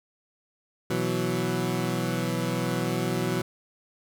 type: chord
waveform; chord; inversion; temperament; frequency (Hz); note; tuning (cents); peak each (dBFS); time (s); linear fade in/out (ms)
20% pulse; B suspended fourth; none; equal; 123.47 / 164.81 / 185; B2 / E3 / F#3; 0 / 0 / 0; -25; 0.9-3.42; 5
effects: none